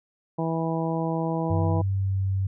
harmonic tone, 163.4 Hz, E3, 15 cents flat, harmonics 1 / 2 / 3 / 4 / 5 / 6, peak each -27 / -30 / -32 / -33 / -34 / -35 dBFS, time 0.38-1.82 s, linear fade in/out 10 ms
sine tone with pitch glide, 97.3 to 96.35 Hz, G2 to G2, -12 to -29 cents, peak -22 dBFS, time 1.5-2.47 s, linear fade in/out 5 ms, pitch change -17 cents, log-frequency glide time 1.93-2.16 s
effects none

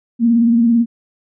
sine tone with vibrato, 233.1 Hz, A#3, in tune, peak -9 dBFS, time 0.19-0.86 s, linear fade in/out 50 ms, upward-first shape sine, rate 18 Hz, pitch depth 47 cents each way, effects none

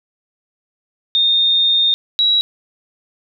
sine tone pair in turn, 3661 / 3879 Hz, A#7 / B7, -32 / -32 cents, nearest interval minor second, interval 100 cents, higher second, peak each -11 dBFS, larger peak neither, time 1.15-1.94 / 2.19-2.41 s, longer first, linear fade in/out 0 ms, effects none

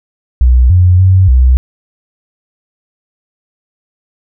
sine tone with pitch steps, 62 / 89.9 / 93.9 / 63.6 Hz, B1 / F#2 / F#2 / C2, +7 / -49 / +26 / -48 cents, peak -3 dBFS, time 0.41-1.57 s, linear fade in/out 0 ms, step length 290 ms, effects none

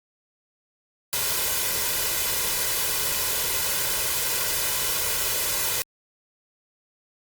white noise with comb filter, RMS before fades -25 dBFS, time 1.13-5.82 s, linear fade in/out 0 ms, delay 2 ms, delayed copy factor +0.6, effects Opus 48 kbps

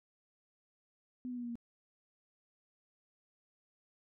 sine tone with pitch steps, 250.7 / 246.7 / 242.7 / 238.8 / 235 Hz, B3 / B3 / B3 / A#3 / A#3, +26 / -2 / -30 / +42 / +14 cents, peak -38 dBFS, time 1.25-1.555 s, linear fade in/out 0 ms, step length 61 ms, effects none

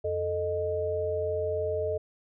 sine tone cluster, 88.7 / 438.5 / 618 Hz, F2 / A4 / D#5, +27 / -6 / -12 cents, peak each -36 / -30 / -30 dBFS, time 0.04-1.98 s, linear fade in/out 10 ms, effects none

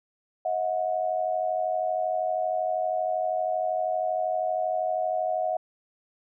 sine tone pair together, 635 / 727.7 Hz, D#5 / F#5, +35 / -29 cents, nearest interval major second, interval 236 cents, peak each -27 dBFS, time 0.45-5.57 s, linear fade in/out 5 ms, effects none

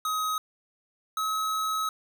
square tone pair in turn, 1265 / 1282.7 Hz, D#6 / E6, +28 / -48 cents, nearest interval unison, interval 24 cents, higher second, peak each -27 dBFS, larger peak neither, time 0.05-0.38 / 1.17-1.89 s, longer second, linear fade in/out 2 ms, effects 10-bit

